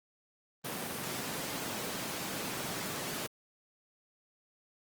pink high-pass noise, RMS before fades -38 dBFS, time 0.64-3.27 s, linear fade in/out 10 ms, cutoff 130 Hz, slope 24 dB/octave, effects Opus 24 kbps

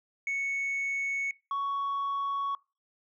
sine tone pair in turn, 2214 / 1115.3 Hz, C#7 / C#6, -3 / +10 cents, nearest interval octave, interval 1187 cents, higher first, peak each -26 / -26 dBFS, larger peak neither, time 0.27-1.31 / 1.51-2.55 s, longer neither, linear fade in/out 2 ms, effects noise-tail reverb RT60 0.3 s tail -25 dB re dry + tanh soft clip ceiling -27 dBFS

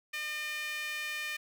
sawtooth tone with high-pass filter, 605 Hz, D#5, 49 cents flat, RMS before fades -37 dBFS, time 0.13-1.37 s, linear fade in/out 10 ms, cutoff 2100 Hz, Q 5.1, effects none

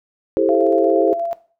sine chord, A minor seventh, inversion second, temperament just, 330 / 396 / 440 / 528 Hz, E4 / G4 / A4 / C5, +2 / +18 / 0 / +16 cents, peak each -19 dBFS, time 0.37-1.13 s, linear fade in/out 0 ms
sine tone with tremolo, 679 Hz, F5, 49 cents flat, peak -19 dBFS, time 0.49-1.33 s, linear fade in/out 0 ms, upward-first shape square, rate 8.5 Hz, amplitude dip 25%
effects noise-tail reverb RT60 0.4 s tail -17 dB re dry

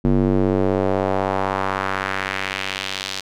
square tone with band-pass filter sweep, 48 Hz, G1, 36 cents flat, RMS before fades -21 dBFS, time 0.04-3.21 s, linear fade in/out 10 ms, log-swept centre 250 to 4400 Hz, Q 1.5, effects none

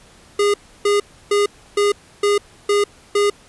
square tone bursts, 408.9 Hz, G#4, 27 cents flat, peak -14 dBFS, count 7, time 0.39-3.3 s, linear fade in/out 5 ms, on 150 ms, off 310 ms, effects pink hiss -48 dBFS RMS until 3.48 s + resampled to 24000 Hz

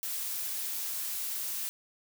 blue noise, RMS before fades -35 dBFS, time 0.03-1.69 s, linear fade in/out 0 ms, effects none

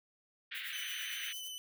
pink band-pass noise, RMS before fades -43 dBFS, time 0.51-1.33 s, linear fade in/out 10 ms, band 1600 to 3700 Hz, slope 48 dB/octave
violet noise with tremolo, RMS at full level -46 dBFS, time 0.54-1.49 s, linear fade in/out 20 ms, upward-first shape triangle, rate 8.8 Hz, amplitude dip 90%
sawtooth tone with vibrato, 3016 Hz, F#7, 32 cents sharp, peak -39 dBFS, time 0.73-1.58 s, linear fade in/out 0 ms, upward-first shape triangle, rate 9.5 Hz, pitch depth 25 cents each way
effects none

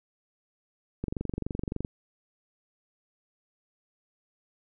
click train, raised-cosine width 3 ms, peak -18 dBFS, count 20, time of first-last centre 1.04-1.849 s, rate 23.5 Hz, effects none

